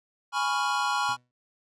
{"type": "chord", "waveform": "square", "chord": "C# dominant seventh", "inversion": "second", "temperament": "equal", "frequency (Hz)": [830.6, 987.8, 1108.7, 1396.9], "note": ["G#5", "B5", "C#6", "E#6"], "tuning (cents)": [0, 0, 0, 0], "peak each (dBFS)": -31, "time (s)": [0.32, 1.17], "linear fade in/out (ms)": 50}
{"type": "tone with exponential decay", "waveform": "30% pulse", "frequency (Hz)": 123.47, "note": "B2", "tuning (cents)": 0, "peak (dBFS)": -38, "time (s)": [1.09, 1.31], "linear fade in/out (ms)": 0, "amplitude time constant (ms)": 46}
{"effects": ["low-pass 7000 Hz 12 dB/octave"]}